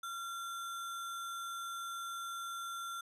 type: tone with sample-and-hold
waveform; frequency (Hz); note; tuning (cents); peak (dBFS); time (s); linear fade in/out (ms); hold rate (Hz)
sine; 1373; F6; -30; -39; 0.03-3.01; 5; 4900
effects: resampled to 32000 Hz